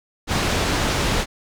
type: low-pass noise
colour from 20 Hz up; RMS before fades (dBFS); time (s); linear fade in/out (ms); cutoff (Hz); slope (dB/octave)
pink; -21; 0.27-1.26; 50; 6200; 12
effects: none